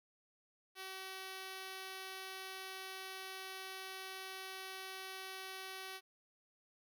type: tone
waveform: 5% pulse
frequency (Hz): 379.9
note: F#4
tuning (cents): +46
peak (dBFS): -34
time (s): 0.75-6.01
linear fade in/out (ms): 50
effects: none

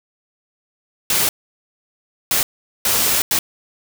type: noise bursts at uneven times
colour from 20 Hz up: white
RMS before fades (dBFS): -17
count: 4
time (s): 1.1-1.29 / 2.31-2.43 / 2.85-3.22 / 3.31-3.39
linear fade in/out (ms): 2
effects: none

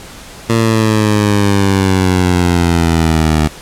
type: exponential sweep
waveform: 15% pulse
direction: down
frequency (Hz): 115.2 to 76.5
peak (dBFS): -3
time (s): 0.49-3.48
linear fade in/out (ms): 10
effects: pink hiss -33 dBFS RMS until 3.61 s + low-pass 11000 Hz 12 dB/octave

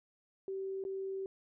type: tone with dropouts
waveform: sine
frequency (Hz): 385.6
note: G4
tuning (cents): -28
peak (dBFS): -36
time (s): 0.48-1.26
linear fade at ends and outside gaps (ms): 1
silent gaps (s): 0.839-0.85
effects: none

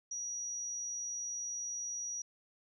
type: tone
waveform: sine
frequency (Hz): 5790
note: F#8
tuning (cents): -38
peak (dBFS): -37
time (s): 0.11-2.22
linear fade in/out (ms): 5
effects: none

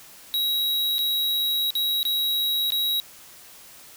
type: tone with dropouts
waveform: square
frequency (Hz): 3849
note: B7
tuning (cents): -45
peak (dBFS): -22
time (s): 0.34-3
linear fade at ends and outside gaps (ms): 0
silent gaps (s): 0.983-0.99 / 1.705-1.753 / 2.03-2.052 / 2.704-2.721
effects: white hiss -47 dBFS RMS until 3.96 s

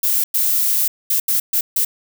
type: noise bursts at uneven times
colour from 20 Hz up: violet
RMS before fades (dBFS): -17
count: 6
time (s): 0.03-0.24 / 0.34-0.88 / 1.1-1.2 / 1.28-1.4 / 1.53-1.61 / 1.76-1.85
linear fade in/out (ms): 5
effects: none

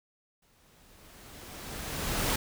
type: noise with exponential growth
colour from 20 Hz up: pink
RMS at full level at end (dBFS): -27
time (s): 0.42-2.36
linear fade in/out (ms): 5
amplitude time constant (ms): 420
effects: none

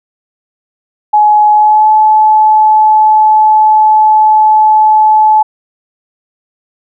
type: tone with pitch glide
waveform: sine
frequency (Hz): 844 to 861.7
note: G#5 to A5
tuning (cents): +28 to -36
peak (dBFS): -3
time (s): 1.13-5.43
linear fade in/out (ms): 10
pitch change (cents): +36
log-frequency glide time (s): 1.52-1.89
effects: none

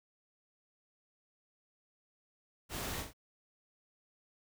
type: noise with echo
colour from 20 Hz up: pink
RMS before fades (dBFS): -40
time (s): 2.69-3.05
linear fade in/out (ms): 50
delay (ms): 42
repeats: 2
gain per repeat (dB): -6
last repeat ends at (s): 3.134
effects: none

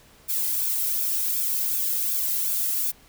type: noise with flanger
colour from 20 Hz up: violet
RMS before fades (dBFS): -25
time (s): 0.28-2.92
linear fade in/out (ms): 20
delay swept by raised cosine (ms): 0.99 to 1.77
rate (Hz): 2.7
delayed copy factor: -0.7
effects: pink hiss -54 dBFS RMS until 3.08 s

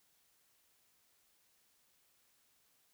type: silence
effects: white hiss -73 dBFS RMS until 2.93 s

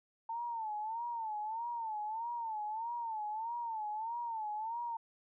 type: tone with vibrato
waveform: sine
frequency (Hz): 895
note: A5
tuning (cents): +29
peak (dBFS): -36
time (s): 0.29-4.97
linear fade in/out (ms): 5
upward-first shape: sine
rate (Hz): 1.6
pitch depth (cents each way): 110
effects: none

